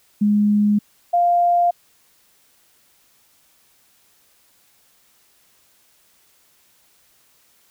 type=tone pair in turn; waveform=sine; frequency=207.7 / 698.6 Hz; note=G#3 / F5; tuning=0 / 0 cents; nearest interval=octave + major sixth; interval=2100 cents; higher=second; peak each=-13 dBFS; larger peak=neither; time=0.21-0.79 / 1.13-1.71 s; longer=neither; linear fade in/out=10 ms; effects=white hiss -58 dBFS RMS until 7.7 s